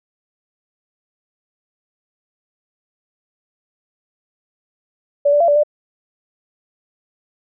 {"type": "tone with pitch steps", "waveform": "sine", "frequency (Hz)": [574, 585, 680, 582, 595], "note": ["D5", "D5", "F5", "D5", "D5"], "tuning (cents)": [-40, -7, -46, -16, 22], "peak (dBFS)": -10, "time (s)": [5.25, 5.635], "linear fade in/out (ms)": 10, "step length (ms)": 77, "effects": []}